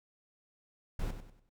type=noise with echo; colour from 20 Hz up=brown; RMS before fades=-34 dBFS; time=0.99-1.11 s; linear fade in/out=5 ms; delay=96 ms; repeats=4; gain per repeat=-9 dB; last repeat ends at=1.494 s; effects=none